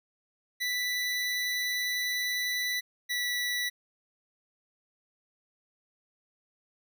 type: tone pair in turn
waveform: 25% pulse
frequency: 1978 / 1958.7 Hz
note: B6 / B6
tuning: +2 / -15 cents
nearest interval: unison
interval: 17 cents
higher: first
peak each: -25 dBFS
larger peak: neither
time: 0.6-2.81 / 3.09-3.7 s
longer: first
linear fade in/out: 20 ms
effects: none